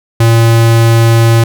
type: tone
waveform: square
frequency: 114.9 Hz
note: A#2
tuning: 25 cents flat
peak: -5 dBFS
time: 0.2-1.44 s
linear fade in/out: 5 ms
effects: none